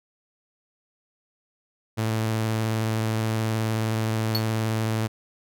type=tone with vibrato; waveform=sawtooth; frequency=110.8 Hz; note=A2; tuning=13 cents sharp; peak=-19 dBFS; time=1.97-5.08 s; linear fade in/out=20 ms; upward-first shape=sine; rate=19 Hz; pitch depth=19 cents each way
type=tone with exponential decay; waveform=square; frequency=4396 Hz; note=C#8; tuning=15 cents flat; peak=-20 dBFS; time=4.35-4.44 s; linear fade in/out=0 ms; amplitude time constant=19 ms
effects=none